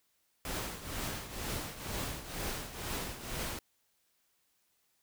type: noise with tremolo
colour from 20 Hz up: pink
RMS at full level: -36 dBFS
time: 0.45-3.59 s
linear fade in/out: 2 ms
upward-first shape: triangle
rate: 2.1 Hz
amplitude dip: 75%
effects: white hiss -75 dBFS RMS until 5.02 s